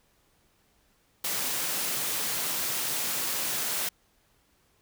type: high-pass noise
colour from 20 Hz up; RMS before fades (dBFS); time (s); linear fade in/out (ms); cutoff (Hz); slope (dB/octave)
white; -30; 1.24-3.89; 5; 110; 96
effects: pink hiss -67 dBFS RMS until 4.81 s